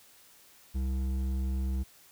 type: tone with hard clipping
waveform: sine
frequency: 65.4 Hz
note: C2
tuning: in tune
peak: -30 dBFS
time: 0.74-1.84 s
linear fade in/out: 20 ms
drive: 9 dB
effects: white hiss -58 dBFS RMS until 2.11 s